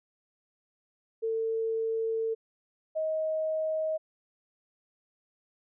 sine tone pair in turn, 448.8 / 630.1 Hz, A4 / D#5, +34 / +22 cents, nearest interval tritone, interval 588 cents, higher second, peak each -27 dBFS, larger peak neither, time 1.22-2.35 / 2.95-3.98 s, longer first, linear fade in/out 20 ms, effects none

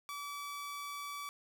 sawtooth tone, 1150 Hz, D6, 37 cents flat, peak -37 dBFS, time 0.09-1.29 s, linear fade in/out 0 ms, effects none

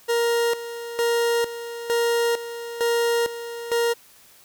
40% pulse tone with tremolo, 468.9 Hz, A#4, 10 cents sharp, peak -18 dBFS, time 0.08-3.94 s, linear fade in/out 20 ms, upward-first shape square, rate 1.1 Hz, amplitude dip 75%, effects white hiss -52 dBFS RMS until 4.44 s

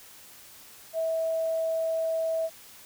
sine tone, 650 Hz, E5, 24 cents flat, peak -25 dBFS, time 0.93-2.5 s, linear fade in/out 50 ms, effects white hiss -50 dBFS RMS until 2.85 s

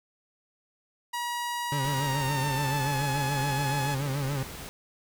sawtooth tone with pitch glide, 959 to 849.5 Hz, A#5 to G#5, +49 to +39 cents, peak -26 dBFS, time 1.13-3.95 s, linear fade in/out 10 ms, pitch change -210 cents, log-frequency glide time 1.92-3.01 s
40% pulse tone with vibrato, 138.59 Hz, C#3, in tune, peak -27 dBFS, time 1.72-4.43 s, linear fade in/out 2 ms, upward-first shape sine, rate 7 Hz, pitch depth 93 cents each way
pink noise, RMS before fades -41 dBFS, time 1.84-4.69 s, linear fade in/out 0 ms
effects none

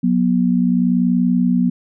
sine tone pair together, 182 / 242.7 Hz, F#3 / B3, -28 / -30 cents, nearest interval perfect fourth, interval 498 cents, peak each -16 / -15 dBFS, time 0.03-1.7 s, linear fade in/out 10 ms, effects none

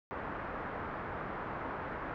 white low-pass noise, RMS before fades -40 dBFS, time 0.11-2.14 s, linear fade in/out 0 ms, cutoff 1500 Hz, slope 24 dB/octave, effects none

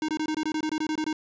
square tone bursts, 310.4 Hz, D#4, 4 cents flat, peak -26 dBFS, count 13, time 0.02-1.129 s, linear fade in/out 2 ms, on 65 ms, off 22 ms, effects resampled to 16000 Hz + 10-bit

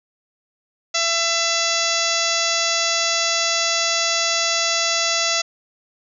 harmonic tone with a mistuned harmonic, 670 Hz, E5, 28 cents sharp, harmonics 1 / 2 / 3 / 4 / 5 / 6 / 7 / 8 / 9 / 10, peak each -27 / -27 / -27 / -27 / -27 / -27 / -27 / -27 / -27 / -27 dBFS, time 0.94-5.42 s, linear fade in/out 10 ms, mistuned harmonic 5, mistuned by +28 cents, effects none

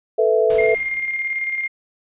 sine chord, A suspended second, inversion none, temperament equal, 440 / 493.9 / 659.3 Hz, A4 / B4 / E5, 0 / 0 / 0 cents, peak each -16 / -19 / -19 dBFS, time 0.18-0.75 s, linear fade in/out 10 ms
pink noise with exponential decay, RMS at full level -32 dBFS, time 0.5-1.47 s, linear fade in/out 1 ms, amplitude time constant 210 ms
sine tone with tremolo, 2118 Hz, C7, 21 cents sharp, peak -19 dBFS, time 0.58-1.68 s, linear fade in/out 10 ms, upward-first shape square, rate 18 Hz, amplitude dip 40%
effects resampled to 8000 Hz

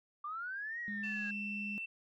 sine linear two-way sweep, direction up then down, 1164 to 1913 to 1624 Hz, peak -38 dBFS, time 0.24-1.31 s, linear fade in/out 5 ms, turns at 0.8 s
sine tone with pitch glide, 207.7 to 205.8 Hz, G#3 to G#3, 0 to -16 cents, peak -40 dBFS, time 0.88-1.78 s, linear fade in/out 0 ms, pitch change -16 cents, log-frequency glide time 1.02-1.28 s
sine tone, 2680 Hz, E7, 28 cents sharp, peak -38 dBFS, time 1.03-1.86 s, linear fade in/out 10 ms
effects tanh soft clip ceiling -29 dBFS

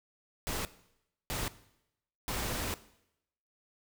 pink noise bursts at uneven times, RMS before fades -35 dBFS, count 3, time 0.47-0.65 / 1.3-1.48 / 2.28-2.74 s, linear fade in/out 0 ms, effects noise-tail reverb RT60 0.8 s tail -17 dB re dry

